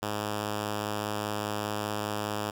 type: tone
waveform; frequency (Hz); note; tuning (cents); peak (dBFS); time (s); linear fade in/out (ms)
5% pulse; 104.9; G#2; +18; -19; 0.02-2.51; 10
effects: none